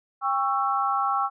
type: chord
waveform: sine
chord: C# diminished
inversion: second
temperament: just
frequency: 798.3 / 1108.7 / 1330.5 Hz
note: G5 / C#6 / E6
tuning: +31 / 0 / +16 cents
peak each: -26 dBFS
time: 0.21-1.3 s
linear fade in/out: 50 ms
effects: none